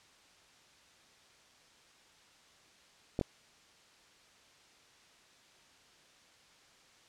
clicks, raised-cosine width 2 ms, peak -18 dBFS, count 2, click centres 3.191 / 3.212 s, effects white hiss -62 dBFS RMS until 7.08 s + low-pass 6000 Hz 12 dB/octave

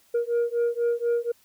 sine beating tone pair, 470.5 / 474.6 Hz, A#4 / A#4, +16 / +31 cents, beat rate 4.1 Hz, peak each -23 dBFS, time 0.14-1.32 s, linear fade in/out 10 ms, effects tanh soft clip ceiling -19 dBFS + white hiss -61 dBFS RMS until 1.44 s

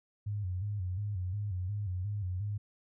sine tone with vibrato, 97.1 Hz, G2, 16 cents flat, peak -32 dBFS, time 0.26-2.58 s, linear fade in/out 10 ms, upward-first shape square, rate 2.8 Hz, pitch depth 110 cents each way, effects none

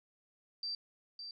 sine tone with echo, 4677 Hz, D8, 8 cents flat, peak -36 dBFS, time 0.63-0.75 s, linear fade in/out 2 ms, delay 560 ms, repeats 1, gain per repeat -7 dB, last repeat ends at 1.31 s, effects none

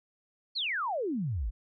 sine exponential sweep, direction down, 4567 to 44.44 Hz, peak -29 dBFS, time 0.55-1.51 s, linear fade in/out 20 ms, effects none

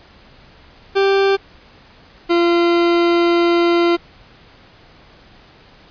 40% pulse tone pair in turn, 392 / 343.5 Hz, G4 / F4, 0 / -29 cents, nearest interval major second, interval 229 cents, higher first, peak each -11 dBFS, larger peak neither, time 0.95-1.37 / 2.29-3.97 s, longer second, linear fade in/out 20 ms, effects pink hiss -46 dBFS RMS until 5.9 s + resampled to 11025 Hz

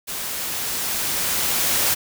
white noise with level ramp, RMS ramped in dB -29 to -19 dBFS, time 0.07-1.95 s, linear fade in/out 20 ms, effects none

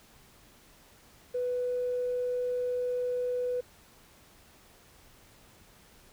triangle tone with tanh clipping, 495.2 Hz, B4, 5 cents sharp, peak -28 dBFS, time 1.34-3.61 s, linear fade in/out 10 ms, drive 4 dB, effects pink hiss -58 dBFS RMS until 6.12 s

